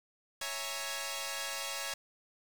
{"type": "chord", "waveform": "5% pulse", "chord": "A# half-diminished seventh", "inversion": "first", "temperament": "equal", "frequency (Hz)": [554.4, 659.3, 830.6, 932.3], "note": ["C#5", "E5", "G#5", "A#5"], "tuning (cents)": [0, 0, 0, 0], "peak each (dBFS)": [-29, -32, -32, -32], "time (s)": [0.41, 1.94], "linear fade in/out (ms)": 5, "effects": ["8-bit"]}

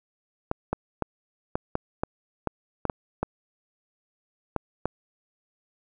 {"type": "clicks", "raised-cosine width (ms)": 1, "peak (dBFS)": -11, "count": 12, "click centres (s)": [0.514, 0.73, 1.023, 1.555, 1.754, 2.035, 2.473, 2.853, 2.898, 3.23, 4.563, 4.856], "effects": []}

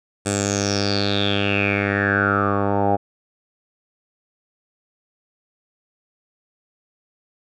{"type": "tone with low-pass filter sweep", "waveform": "10% pulse", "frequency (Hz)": 100.6, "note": "G2", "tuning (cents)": 45, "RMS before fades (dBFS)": -20, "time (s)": [0.25, 2.97], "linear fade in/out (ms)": 20, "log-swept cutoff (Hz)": [8400, 770], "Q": 8.5, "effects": []}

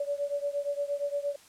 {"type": "beating tone pair", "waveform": "sine", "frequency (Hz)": [569, 577.6], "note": ["C#5", "D5"], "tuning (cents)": [45, -29], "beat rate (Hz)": 8.6, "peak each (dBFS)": [-31, -33], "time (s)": [0, 1.36], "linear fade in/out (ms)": 5, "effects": ["white hiss -56 dBFS RMS until 1.48 s", "low-pass 10000 Hz 12 dB/octave"]}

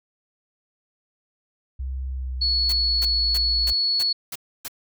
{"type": "tone with pitch glide", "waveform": "sine", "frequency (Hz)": [65.41, 58.61], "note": ["C2", "A#1"], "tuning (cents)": [0, 10], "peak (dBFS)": -26, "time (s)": [1.79, 3.73], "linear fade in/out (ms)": 10, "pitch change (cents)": -190, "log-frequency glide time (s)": [2.09, 3.11]}
{"type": "tone", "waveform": "sine", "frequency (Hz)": 4391, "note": "C#8", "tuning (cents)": -17, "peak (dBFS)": -19, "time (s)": [2.41, 4.13], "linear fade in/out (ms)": 10}
{"type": "noise bursts", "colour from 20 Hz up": "white", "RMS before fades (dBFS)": -32, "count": 7, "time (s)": [2.69, 4.682], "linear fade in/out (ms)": 5, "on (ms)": 36, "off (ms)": 290}
{"effects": []}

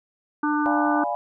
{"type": "harmonic tone", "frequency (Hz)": 298.2, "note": "D4", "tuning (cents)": 27, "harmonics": [1, 3, 4, 5], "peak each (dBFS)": [-22, -27, -28, -29], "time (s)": [0.43, 1.04], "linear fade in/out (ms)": 5}
{"type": "chord", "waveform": "sine", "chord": "D diminished seventh", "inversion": "none", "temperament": "equal", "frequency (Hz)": [587.3, 698.5, 830.6, 987.8], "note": ["D5", "F5", "Ab5", "Cb6"], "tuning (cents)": [0, 0, 0, 0], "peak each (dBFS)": [-30, -27, -28, -31], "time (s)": [0.66, 1.15], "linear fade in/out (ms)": 0}
{"effects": []}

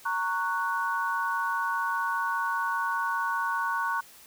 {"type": "chord", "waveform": "sine", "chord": "F# major", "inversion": "first", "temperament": "just", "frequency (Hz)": [925, 1110, 1480], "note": ["A#5", "C#6", "F#6"], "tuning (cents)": [-14, 2, 0], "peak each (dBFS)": [-31, -30, -30], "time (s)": [0.05, 4.01], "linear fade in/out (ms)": 10, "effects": ["white hiss -52 dBFS RMS until 4.26 s"]}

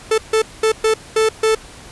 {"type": "tone bursts at uneven times", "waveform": "45% pulse", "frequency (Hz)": 440, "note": "A4", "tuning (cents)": 0, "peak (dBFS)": -12, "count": 6, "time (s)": [[0.11, 0.18], [0.33, 0.42], [0.63, 0.72], [0.84, 0.94], [1.16, 1.29], [1.43, 1.55]], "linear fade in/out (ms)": 5, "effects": ["pink hiss -39 dBFS RMS until 1.91 s", "resampled to 24000 Hz"]}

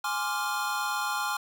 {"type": "chord", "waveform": "square", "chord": "D half-diminished seventh", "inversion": "second", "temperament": "equal", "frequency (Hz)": [830.6, 1046.5, 1174.7, 1396.9], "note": ["Ab5", "C6", "D6", "F6"], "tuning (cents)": [0, 0, 0, 0], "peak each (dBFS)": [-34, -35, -36, -33], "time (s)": [0.04, 1.37], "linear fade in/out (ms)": 5, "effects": []}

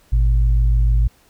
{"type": "tone pair together", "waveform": "sine", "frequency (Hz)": [53.5, 120.1], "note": ["A1", "B2"], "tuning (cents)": [-48, -48], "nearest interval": "octave + major second", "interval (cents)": 1400, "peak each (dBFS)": [-12, -22], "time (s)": [0.12, 1.08], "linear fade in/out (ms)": 10, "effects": ["pink hiss -55 dBFS RMS until 1.29 s"]}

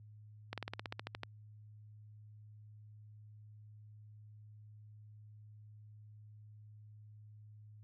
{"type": "slowing click train", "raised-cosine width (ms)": 0.3, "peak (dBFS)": -24, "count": 12, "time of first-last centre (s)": [0.53, 1.234], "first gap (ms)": 47, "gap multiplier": 1.06, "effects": ["added 106 Hz sine -53 dBFS peak until 7.83 s", "high-pass 60 Hz 12 dB/octave"]}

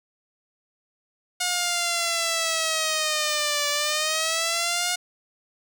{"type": "linear two-way sweep", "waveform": "5% pulse", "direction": "down then up", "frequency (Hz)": [720, 580, 720], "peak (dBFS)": -11, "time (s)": [1.4, 4.96], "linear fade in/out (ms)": 10, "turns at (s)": 3.69, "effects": []}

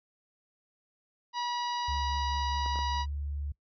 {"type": "harmonic tone", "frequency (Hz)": 967, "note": "B5", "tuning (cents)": -37, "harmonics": [1, 2, 3, 4, 5, 6], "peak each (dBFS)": [-31, -43, -43, -42, -42, -49], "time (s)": [1.33, 3.06], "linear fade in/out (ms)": 50}
{"type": "tone", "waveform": "sine", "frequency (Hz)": 71.9, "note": "D2", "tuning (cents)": -36, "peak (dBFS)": -32, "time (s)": [1.88, 3.52], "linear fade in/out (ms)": 5}
{"type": "clicks", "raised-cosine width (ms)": 1, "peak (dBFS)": -29, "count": 3, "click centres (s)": [2.661, 2.758, 2.789]}
{"effects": ["noise-tail reverb RT60 0.1 s tail -22 dB re dry"]}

